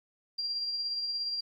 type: tone with tremolo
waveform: sine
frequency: 4755 Hz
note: D8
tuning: 21 cents sharp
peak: -29 dBFS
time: 0.38-1.41 s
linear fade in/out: 10 ms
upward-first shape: triangle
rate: 17 Hz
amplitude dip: 40%
effects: 11-bit